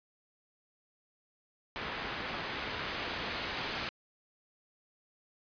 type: noise with low-pass filter sweep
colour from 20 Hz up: white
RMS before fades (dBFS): -38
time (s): 1.76-3.89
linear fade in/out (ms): 0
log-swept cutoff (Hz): 2300 to 3500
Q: 0.73
effects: resampled to 11025 Hz

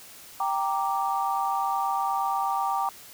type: chord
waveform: sine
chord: G minor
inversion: none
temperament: equal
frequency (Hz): 784 / 932.3 / 1174.7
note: G5 / Bb5 / D6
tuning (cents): 0 / 0 / 0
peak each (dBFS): -27 / -29 / -29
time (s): 0.4-2.89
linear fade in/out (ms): 2
effects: white hiss -47 dBFS RMS until 3.13 s

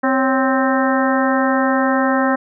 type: harmonic tone with a mistuned harmonic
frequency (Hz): 261.6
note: C4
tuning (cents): 0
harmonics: 1 / 2 / 3 / 4 / 5 / 6 / 7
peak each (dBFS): -17 / -20 / -22 / -23 / -24 / -25 / -25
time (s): 0.03-2.36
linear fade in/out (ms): 10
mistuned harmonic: 2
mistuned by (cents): +77
effects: none

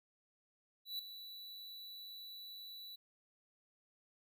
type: tone with ADSR envelope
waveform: square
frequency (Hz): 3951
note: B7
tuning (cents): 0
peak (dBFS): -38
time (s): 0.85-2.96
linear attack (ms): 140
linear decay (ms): 4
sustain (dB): -11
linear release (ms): 10
effects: none

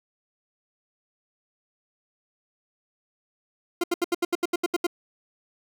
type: tone bursts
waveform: 40% pulse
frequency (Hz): 348.1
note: F4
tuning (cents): -6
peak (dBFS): -20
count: 11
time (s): 3.81-4.868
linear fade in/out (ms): 5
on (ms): 28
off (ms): 75
effects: none

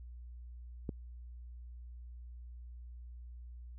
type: click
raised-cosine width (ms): 3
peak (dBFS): -24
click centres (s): 0.892
effects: added 60 Hz sine -46 dBFS peak until 3.78 s

